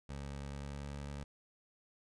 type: tone with pitch glide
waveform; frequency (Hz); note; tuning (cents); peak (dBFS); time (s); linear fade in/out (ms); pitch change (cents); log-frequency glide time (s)
20% pulse; 69.9 to 71.2; C#2 to C#2; +15 to +47; -37; 0.09-1.24; 5; +32; 0.46-0.99
effects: resampled to 22050 Hz